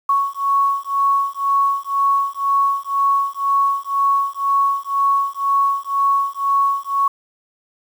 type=beating tone pair; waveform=sine; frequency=1108.7 / 1110.7 Hz; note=C#6 / C#6; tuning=0 / +3 cents; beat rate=2 Hz; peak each=-18 / -18 dBFS; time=0.09-7.08 s; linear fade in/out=5 ms; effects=7-bit